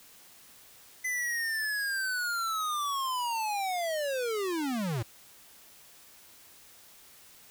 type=linear sweep; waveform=square; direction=down; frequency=2026 to 103.83 Hz; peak=-30 dBFS; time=1.04-5.03 s; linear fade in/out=10 ms; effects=white hiss -55 dBFS RMS until 7.5 s